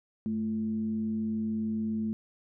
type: tone with frequency modulation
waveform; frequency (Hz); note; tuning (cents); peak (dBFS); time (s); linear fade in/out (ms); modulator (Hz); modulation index
sine; 218.2; A3; -14; -28; 0.26-2.13; 0; 123; 0.33
effects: none